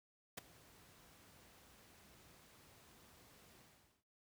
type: noise with ADSR envelope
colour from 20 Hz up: pink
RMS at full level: -42 dBFS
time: 0.37-4.04 s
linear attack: 11 ms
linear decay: 11 ms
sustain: -22 dB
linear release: 460 ms
effects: noise-tail reverb RT60 0.2 s tail -21 dB re dry + high-pass 60 Hz 12 dB/octave